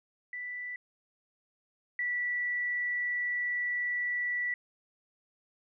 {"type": "tone pair in turn", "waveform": "sine", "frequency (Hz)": [1975.5, 1957.3], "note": ["B6", "B6"], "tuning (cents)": [0, -16], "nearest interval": "unison", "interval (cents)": 16, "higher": "first", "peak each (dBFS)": [-36, -29], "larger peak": "second", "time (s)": [[0.33, 0.76], [1.99, 4.54]], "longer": "second", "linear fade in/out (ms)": 2, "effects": []}